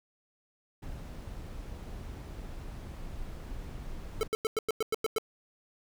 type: noise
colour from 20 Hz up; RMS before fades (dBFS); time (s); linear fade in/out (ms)
brown; -41; 0.82-4.28; 10
type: tone bursts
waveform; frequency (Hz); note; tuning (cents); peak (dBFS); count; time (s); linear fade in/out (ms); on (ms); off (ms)
square; 440; A4; 0; -27; 9; 4.21-5.183; 0; 21; 98
effects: none

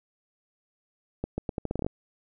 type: accelerating click train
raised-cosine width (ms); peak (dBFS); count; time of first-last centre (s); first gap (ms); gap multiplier
2; -16; 11; 1.24-1.865; 140; 0.8
effects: none

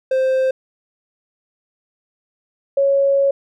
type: tone pair in turn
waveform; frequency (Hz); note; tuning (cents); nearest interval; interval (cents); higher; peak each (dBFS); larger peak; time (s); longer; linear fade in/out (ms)
triangle / sine; 523.3 / 553.5; C5 / C#5; 0 / -3; minor second; 97; second; -12; neither; 0.11-0.51 / 2.77-3.31; second; 5
effects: none

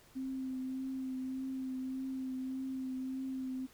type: tone with vibrato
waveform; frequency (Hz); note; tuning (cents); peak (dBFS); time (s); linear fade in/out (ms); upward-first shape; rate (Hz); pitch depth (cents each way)
sine; 261.6; C4; 0; -36; 0.15-3.67; 20; triangle; 1.7; 23
effects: pink hiss -62 dBFS RMS until 3.73 s

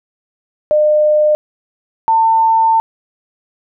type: tone pair in turn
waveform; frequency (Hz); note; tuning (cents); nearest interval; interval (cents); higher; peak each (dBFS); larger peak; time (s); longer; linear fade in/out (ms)
sine; 605 / 898; D#5 / A5; -49 / +35; perfect fifth; 684; second; -8; neither; 0.71-1.35 / 2.08-2.8; second; 0
effects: none

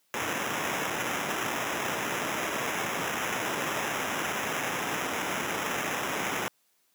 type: noise with sample-and-hold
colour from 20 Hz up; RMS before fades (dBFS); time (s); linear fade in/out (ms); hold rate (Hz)
blue; -31; 0.14-6.48; 0; 4410
effects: white hiss -70 dBFS RMS until 6.94 s + high-pass 150 Hz 12 dB/octave

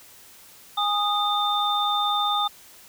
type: tone cluster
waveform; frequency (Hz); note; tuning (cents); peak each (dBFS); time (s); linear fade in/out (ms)
sine; 821 / 1239 / 3596; G#5 / D#6 / A7; -20 / -8 / +37; -25; 0.77-2.48; 10
effects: white hiss -49 dBFS RMS until 2.88 s

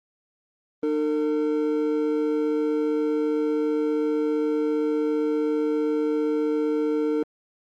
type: tone pair together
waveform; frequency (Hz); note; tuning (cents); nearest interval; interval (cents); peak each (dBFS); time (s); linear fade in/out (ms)
triangle; 302.9 / 453.8; D#4 / A#4; -46 / -47; perfect fifth; 699; -22; 0.83-7.23; 2
effects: Opus 24 kbps

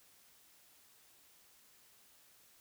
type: silence
effects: white hiss -65 dBFS RMS until 2.6 s

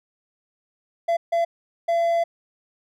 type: tone bursts at uneven times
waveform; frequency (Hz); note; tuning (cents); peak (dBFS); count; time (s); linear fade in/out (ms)
triangle; 677; E5; +46; -16; 3; 1.08-1.17 / 1.32-1.45 / 1.88-2.24; 10
effects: none

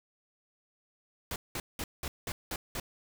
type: noise bursts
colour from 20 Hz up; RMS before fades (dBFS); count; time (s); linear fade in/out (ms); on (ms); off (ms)
pink; -36; 7; 1.31-2.8; 2; 50; 190
effects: none

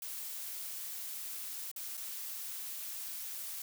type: noise with dropouts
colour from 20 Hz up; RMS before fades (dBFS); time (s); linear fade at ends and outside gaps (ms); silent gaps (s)
blue; -42; 0.02-3.62; 2; 1.715-1.761 / 1.971-1.975
effects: none

